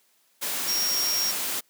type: tone in noise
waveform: sine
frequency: 5588 Hz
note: F8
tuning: in tune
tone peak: -24 dBFS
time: 0.67-1.32 s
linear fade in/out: 20 ms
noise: white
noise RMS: -29 dBFS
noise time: 0.41-1.61 s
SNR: +2 dB
effects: white hiss -65 dBFS RMS until 1.69 s + high-pass 200 Hz 12 dB/octave

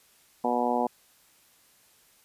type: harmonic tone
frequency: 121.9 Hz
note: B2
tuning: 22 cents flat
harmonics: 2 / 3 / 4 / 5 / 6 / 7 / 8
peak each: -30 / -35 / -31 / -33 / -29 / -30 / -34 dBFS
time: 0.44-0.87 s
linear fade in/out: 5 ms
effects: white hiss -61 dBFS RMS until 2.24 s + resampled to 32000 Hz

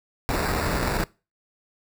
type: noise with sample-and-hold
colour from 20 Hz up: pink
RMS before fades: -25 dBFS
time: 0.29-1.04 s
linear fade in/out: 0 ms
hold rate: 3150 Hz
effects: noise-tail reverb RT60 0.3 s tail -22 dB re dry

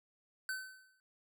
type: tone with exponential decay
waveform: square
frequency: 1525 Hz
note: G6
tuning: 48 cents flat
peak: -35 dBFS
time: 0.49-1 s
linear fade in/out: 1 ms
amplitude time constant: 110 ms
effects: none

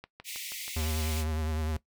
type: click train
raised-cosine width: 0.3 ms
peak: -27 dBFS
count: 6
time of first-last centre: 0.04-0.84 s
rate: 6.25 Hz
type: high-pass noise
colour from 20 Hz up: pink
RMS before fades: -39 dBFS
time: 0.24-1.25 s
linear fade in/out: 50 ms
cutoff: 2000 Hz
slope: 96 dB/octave
type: tone with vibrato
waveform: square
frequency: 78.2 Hz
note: D#2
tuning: 9 cents sharp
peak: -30 dBFS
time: 0.76-1.77 s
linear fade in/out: 5 ms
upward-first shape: sine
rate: 9.9 Hz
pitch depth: 44 cents each way
effects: noise-tail reverb RT60 0.1 s tail -17 dB re dry

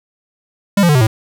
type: tone with pitch steps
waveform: square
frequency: 200.9 / 172.88 / 148.78 / 128.03 / 110.18 Hz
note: G3 / F3 / D3 / C3 / A2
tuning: +43 / -17 / +23 / -37 / +3 cents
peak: -9 dBFS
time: 0.77-1.07 s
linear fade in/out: 5 ms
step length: 60 ms
effects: none

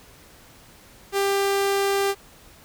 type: tone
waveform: sawtooth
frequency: 396.1 Hz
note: G4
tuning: 18 cents sharp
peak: -16 dBFS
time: 1.12-2.15 s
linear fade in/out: 50 ms
effects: pink hiss -50 dBFS RMS until 2.64 s

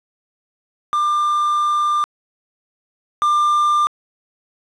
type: tone pair in turn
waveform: triangle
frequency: 1194 / 1194 Hz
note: D6 / D6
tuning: +28 / +28 cents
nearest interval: unison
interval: 0 cents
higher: neither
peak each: -13 / -11 dBFS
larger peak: second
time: 0.93-2.04 / 3.22-3.87 s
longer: first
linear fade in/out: 0 ms
effects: resampled to 24000 Hz + 7-bit

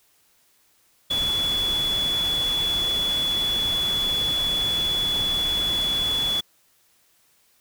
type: tone in noise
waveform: sine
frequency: 3417 Hz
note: G#7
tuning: 49 cents sharp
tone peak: -21 dBFS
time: 1.1-6.41 s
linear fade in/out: 10 ms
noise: pink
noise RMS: -33 dBFS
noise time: 1.1-6.41 s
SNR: +9 dB
effects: white hiss -62 dBFS RMS until 7.6 s

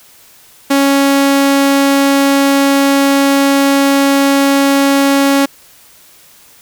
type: tone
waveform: sawtooth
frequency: 277.2 Hz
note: C#4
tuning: in tune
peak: -4 dBFS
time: 0.7-5.46 s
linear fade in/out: 10 ms
effects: white hiss -43 dBFS RMS until 6.61 s

